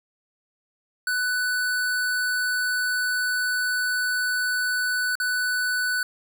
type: tone with dropouts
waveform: square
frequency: 1492 Hz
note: F#6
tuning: 14 cents sharp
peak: -23 dBFS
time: 1.07-6.03 s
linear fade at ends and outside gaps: 2 ms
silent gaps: 5.154-5.2 s
effects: none